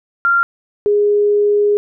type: tone pair in turn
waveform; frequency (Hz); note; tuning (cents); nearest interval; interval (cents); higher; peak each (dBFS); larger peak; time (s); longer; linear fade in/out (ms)
sine; 1386 / 412.9; F6 / G#4; -14 / -10; octave + major sixth; 2096; first; -10; neither; 0.25-0.43 / 0.86-1.77; second; 0
effects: none